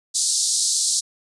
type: band-pass noise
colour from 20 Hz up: white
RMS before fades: -21 dBFS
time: 0.14-1.01 s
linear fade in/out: 20 ms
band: 4100 to 9400 Hz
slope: 48 dB/octave
effects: resampled to 24000 Hz

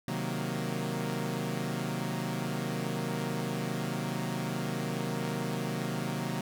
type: chord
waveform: sawtooth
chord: C half-diminished seventh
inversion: none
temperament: equal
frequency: 130.81 / 155.56 / 185 / 233.1 Hz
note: C3 / Eb3 / Gb3 / Bb3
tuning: 0 / 0 / 0 / 0 cents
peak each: -33 dBFS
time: 0.08-6.41 s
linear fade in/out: 2 ms
effects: none

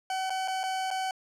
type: tone with dropouts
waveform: 40% pulse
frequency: 757 Hz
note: F#5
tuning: 39 cents sharp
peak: -28 dBFS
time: 0.1-1.11 s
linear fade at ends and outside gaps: 2 ms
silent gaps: 0.297-0.303 / 0.477-0.481 / 0.633-0.637 / 0.905-0.911 s
effects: low-pass 9000 Hz 12 dB/octave

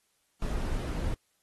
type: noise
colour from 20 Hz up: brown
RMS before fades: -31 dBFS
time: 0.42-1.14 s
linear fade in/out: 2 ms
effects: white hiss -73 dBFS RMS until 1.42 s + AAC 32 kbps

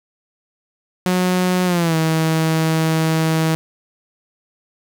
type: tone with pitch glide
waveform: sawtooth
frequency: 182.1 to 160.37 Hz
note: F#3 to E3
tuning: -27 to -47 cents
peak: -11 dBFS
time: 1.06-3.55 s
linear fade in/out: 0 ms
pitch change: -220 cents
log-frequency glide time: 1.65-1.96 s
effects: 7-bit

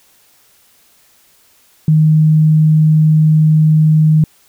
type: tone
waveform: sine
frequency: 155.56 Hz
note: D#3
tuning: in tune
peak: -6 dBFS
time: 1.88-4.24 s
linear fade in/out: 2 ms
effects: white hiss -51 dBFS RMS until 4.48 s

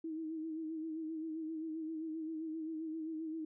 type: tone with vibrato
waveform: sine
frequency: 318.6 Hz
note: D#4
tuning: 41 cents sharp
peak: -38 dBFS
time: 0.04-3.45 s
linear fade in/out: 5 ms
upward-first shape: sine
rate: 7.6 Hz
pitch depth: 46 cents each way
effects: none

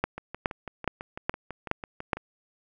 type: two click trains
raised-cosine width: 0.5 ms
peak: -21 / -9 dBFS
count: 13 / 6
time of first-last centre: 0.18-2.17 / 0.04-2.132 s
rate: 6.03 / 2.39 Hz
effects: none

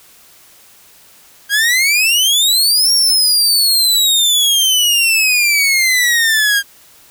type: exponential two-way sweep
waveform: sawtooth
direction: up then down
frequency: 1602 to 5588 to 1602 Hz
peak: -7 dBFS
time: 1.49-6.63 s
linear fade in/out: 50 ms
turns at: 2.92 s
effects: white hiss -45 dBFS RMS until 7.1 s

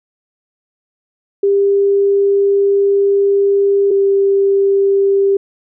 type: tone pair in turn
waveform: sine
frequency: 398.6 / 394.7 Hz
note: G4 / G4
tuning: +29 / +12 cents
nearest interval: unison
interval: 17 cents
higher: first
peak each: -9 dBFS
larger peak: neither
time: 1.43-3.91 / 3.91-5.37 s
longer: first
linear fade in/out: 5 ms
effects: none

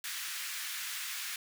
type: high-pass noise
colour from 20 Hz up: pink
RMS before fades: -39 dBFS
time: 0.04-1.36 s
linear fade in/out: 2 ms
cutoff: 1500 Hz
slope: 24 dB/octave
effects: none

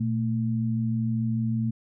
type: tone pair together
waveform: sine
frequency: 118.3 / 223.3 Hz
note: A#2 / A3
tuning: +26 / +26 cents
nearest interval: major seventh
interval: 1100 cents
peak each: -26 dBFS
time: 0-1.71 s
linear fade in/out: 10 ms
effects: none

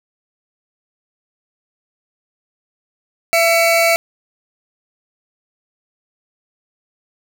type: tone pair together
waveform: 40% pulse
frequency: 670 / 2254 Hz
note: E5 / C#7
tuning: +28 / +28 cents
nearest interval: octave + major sixth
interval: 2100 cents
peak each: -12 / -15 dBFS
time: 3.33-3.96 s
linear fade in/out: 0 ms
effects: none

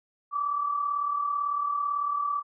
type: tone pair together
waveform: sine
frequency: 1155 / 1193 Hz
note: D6 / D6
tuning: -29 / +27 cents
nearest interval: minor second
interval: 56 cents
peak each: -26 / -34 dBFS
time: 0.31-2.43 s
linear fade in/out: 50 ms
effects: none

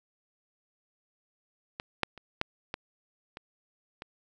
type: clicks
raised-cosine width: 0.3 ms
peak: -19 / -9 / -30 / -11 / -17 / -25 / -24 dBFS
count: 7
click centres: 1.799 / 2.033 / 2.177 / 2.414 / 2.741 / 3.371 / 4.021 s
effects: none

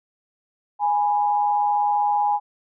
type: tone pair together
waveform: sine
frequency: 827.5 / 987.8 Hz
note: G#5 / B5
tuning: -6 / 0 cents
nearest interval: minor third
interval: 306 cents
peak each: -18 / -26 dBFS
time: 0.79-2.4 s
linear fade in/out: 50 ms
effects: none

